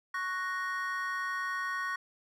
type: chord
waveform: triangle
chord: F# major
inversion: second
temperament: equal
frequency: 1108.7 / 1480 / 1864.7 Hz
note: C#6 / F#6 / A#6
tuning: 0 / 0 / 0 cents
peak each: -34 / -36 / -34 dBFS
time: 0.14-1.96 s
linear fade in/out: 5 ms
effects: none